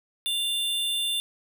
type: tone pair together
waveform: square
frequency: 2812 / 3543 Hz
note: F7 / A7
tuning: +11 / +11 cents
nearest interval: major third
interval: 400 cents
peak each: -34 / -26 dBFS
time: 0.26-1.2 s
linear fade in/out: 0 ms
effects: none